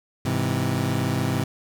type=chord; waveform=25% pulse; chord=Ab augmented; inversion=none; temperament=equal; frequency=103.83 / 130.81 / 164.81 Hz; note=Ab2 / C3 / E3; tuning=0 / 0 / 0 cents; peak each=-23 / -21 / -25 dBFS; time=0.25-1.44 s; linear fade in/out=5 ms; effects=none